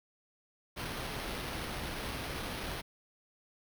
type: noise with sample-and-hold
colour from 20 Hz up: pink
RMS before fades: -39 dBFS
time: 0.76-2.82 s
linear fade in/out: 20 ms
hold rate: 7350 Hz
effects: none